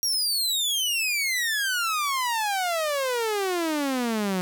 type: exponential sweep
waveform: sawtooth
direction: down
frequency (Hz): 5720 to 179.4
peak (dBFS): -20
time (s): 0.03-4.41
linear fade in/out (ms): 0
effects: none